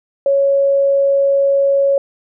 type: tone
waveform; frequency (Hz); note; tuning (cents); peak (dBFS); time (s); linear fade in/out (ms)
sine; 554.4; C#5; 0; -10; 0.26-1.98; 2
effects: none